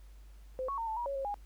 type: tone with pitch steps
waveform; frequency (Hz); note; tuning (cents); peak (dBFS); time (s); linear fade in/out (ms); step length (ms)
sine; 517 / 1109 / 914 / 880 / 956 / 555 / 542 / 819; C5 / C#6 / A#5 / A5 / A#5 / C#5 / C#5 / G#5; -21 / 0 / -34 / 0 / +43 / +2 / -39 / -24; -33; 0.59-1.342; 0; 94
effects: added 50 Hz sine -50 dBFS peak until 1.45 s + pink hiss -67 dBFS RMS until 1.45 s